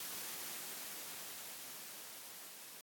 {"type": "noise with level ramp", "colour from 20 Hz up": "white", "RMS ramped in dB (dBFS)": [-44, -53], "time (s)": [0, 2.81], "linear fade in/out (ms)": 2, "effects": ["high-pass 150 Hz 12 dB/octave", "AAC 64 kbps"]}